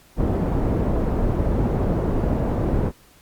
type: low-pass noise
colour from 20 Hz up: pink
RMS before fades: -21 dBFS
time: 0.16-2.92 s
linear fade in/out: 50 ms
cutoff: 550 Hz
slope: 12 dB/octave
effects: pink hiss -53 dBFS RMS until 3.21 s + Opus 48 kbps